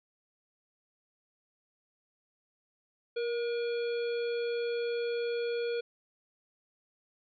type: harmonic tone with a mistuned harmonic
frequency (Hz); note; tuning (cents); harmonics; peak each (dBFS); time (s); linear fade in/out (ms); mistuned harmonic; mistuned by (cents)
480; B4; -49; 1 / 3 / 5 / 7 / 9; -30 / -44 / -45 / -48 / -49; 3.16-5.81; 10; 1; -31
effects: none